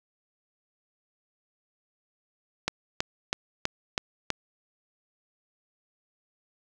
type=click train; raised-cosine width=0.2 ms; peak=-8 dBFS; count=6; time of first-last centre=2.68-4.303 s; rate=3.08 Hz; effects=none